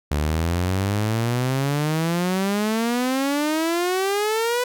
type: exponential sweep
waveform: sawtooth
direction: up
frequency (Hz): 71.9 to 499.5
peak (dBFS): -16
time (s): 0.11-4.64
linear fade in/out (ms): 5
effects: none